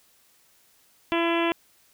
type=harmonic tone; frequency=336.5 Hz; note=E4; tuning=36 cents sharp; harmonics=1 / 2 / 3 / 4 / 5 / 6 / 7 / 8 / 9 / 10; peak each=-24 / -29 / -29 / -36 / -35 / -36 / -34 / -33 / -37 / -39 dBFS; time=1.12-1.52 s; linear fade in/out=0 ms; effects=white hiss -61 dBFS RMS until 1.93 s